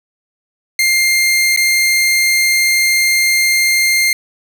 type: tone with dropouts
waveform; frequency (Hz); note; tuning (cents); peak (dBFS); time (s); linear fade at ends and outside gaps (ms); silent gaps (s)
sawtooth; 2109; C7; +13; -7; 0.79-4.13; 2; 1.563-1.573
effects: none